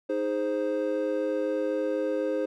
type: chord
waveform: triangle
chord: Ab major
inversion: second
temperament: equal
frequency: 311.1 / 415.3 / 523.3 Hz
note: Eb4 / Ab4 / C5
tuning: 0 / 0 / 0 cents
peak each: -29 / -30 / -26 dBFS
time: 0.09-2.46 s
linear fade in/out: 10 ms
effects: none